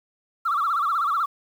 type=tone with vibrato; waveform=sine; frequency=1245 Hz; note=D#6; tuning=1 cent sharp; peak=-19 dBFS; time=0.45-1.26 s; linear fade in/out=10 ms; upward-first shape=sine; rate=16 Hz; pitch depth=180 cents each way; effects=tanh soft clip ceiling -16 dBFS + 8-bit